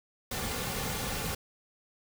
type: noise with comb filter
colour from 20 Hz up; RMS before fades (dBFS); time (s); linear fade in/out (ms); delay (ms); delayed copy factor
pink; -34; 0.31-1.35; 5; 3.1; -0.5
effects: none